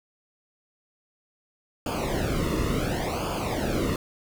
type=noise with flanger; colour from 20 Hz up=brown; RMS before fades=-27 dBFS; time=1.86-3.96 s; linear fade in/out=2 ms; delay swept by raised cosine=0.51 to 1.3 ms; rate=0.7 Hz; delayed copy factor=-0.9; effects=none